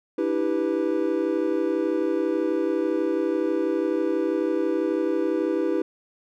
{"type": "chord", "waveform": "triangle", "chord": "E minor seventh", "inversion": "third", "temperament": "equal with one note detuned", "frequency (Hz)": [293.7, 325.8, 392, 493.9], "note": ["D4", "E4", "G4", "B4"], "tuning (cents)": [0, -20, 0, 0], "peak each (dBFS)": [-28, -23, -25, -26], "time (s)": [0.18, 5.82], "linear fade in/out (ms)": 5, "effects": []}